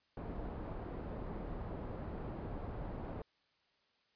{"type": "low-pass noise", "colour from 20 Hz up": "pink", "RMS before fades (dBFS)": -43, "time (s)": [0.17, 3.22], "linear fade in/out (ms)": 2, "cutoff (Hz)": 800, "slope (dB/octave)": 12, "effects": ["white hiss -75 dBFS RMS until 4.15 s", "resampled to 11025 Hz"]}